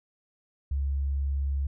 sine tone, 69.3 Hz, C#2, in tune, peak -25 dBFS, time 0.71-1.67 s, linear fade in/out 5 ms, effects none

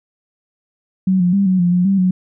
sine tone with pitch steps, 188.1 / 177.6 / 198.2 / 186 / 175.5 / 178.9 / 195.4 / 183.8 Hz, F#3 / F3 / G3 / F#3 / F3 / F3 / G3 / F#3, +29 / +29 / +19 / +9 / +9 / +42 / -5 / -11 cents, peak -11 dBFS, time 1.07-2.11 s, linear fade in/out 5 ms, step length 130 ms, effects none

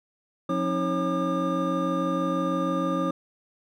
triangle tone cluster, 177.7 / 270 / 316.3 / 546 / 1205 Hz, F3 / C#4 / D#4 / C#5 / D6, +30 / -45 / +29 / -26 / +44 cents, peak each -28 dBFS, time 0.49-3.11 s, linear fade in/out 5 ms, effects none

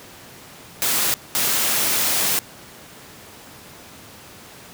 white noise bursts at uneven times, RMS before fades -20 dBFS, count 2, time 0.82-1.14 / 1.35-2.39 s, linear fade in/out 0 ms, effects pink hiss -42 dBFS RMS until 4.73 s + high-pass 100 Hz 12 dB/octave

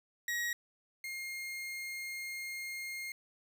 40% pulse tone pair in turn, 1900 / 2130 Hz, A#6 / C7, +33 / +30 cents, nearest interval major second, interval 197 cents, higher second, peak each -32 / -38 dBFS, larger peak first, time 0.28-0.53 / 1.04-3.12 s, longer second, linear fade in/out 2 ms, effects none

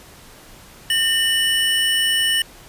square tone pair together, 1814.4 / 2960 Hz, A#6 / F#7, -47 / 0 cents, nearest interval minor sixth, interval 847 cents, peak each -22 / -18 dBFS, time 0.9-2.42 s, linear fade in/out 2 ms, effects pink hiss -44 dBFS RMS until 2.68 s + resampled to 32000 Hz

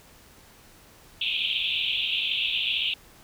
white band-pass noise, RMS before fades -27 dBFS, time 1.21-2.94 s, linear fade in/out 5 ms, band 2500 to 3600 Hz, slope 96 dB/octave, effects pink hiss -53 dBFS RMS until 3.23 s

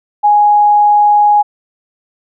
sine tone, 830.6 Hz, G#5, in tune, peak -5 dBFS, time 0.23-1.43 s, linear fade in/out 20 ms, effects none

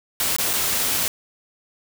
white noise with dropouts, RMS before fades -22 dBFS, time 0.2-1.08 s, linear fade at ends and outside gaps 0 ms, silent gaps 0.364-0.385 / 0.532-0.536 s, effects none

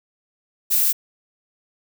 violet noise, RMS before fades -18 dBFS, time 0.7-0.93 s, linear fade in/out 20 ms, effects none

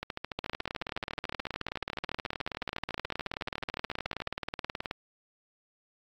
two click trains, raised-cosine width 0.3 ms, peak -18 / -17 dBFS, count 60 / 86, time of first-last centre 0.03-4.275 / 0.39-4.911 s, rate 13.9 / 18.8 Hz, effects AAC 64 kbps

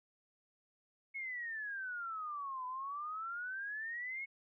sine exponential two-way sweep, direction down then up, 2200 to 1000 to 2200 Hz, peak -39 dBFS, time 1.14-4.26 s, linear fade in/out 20 ms, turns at 2.66 s, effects none

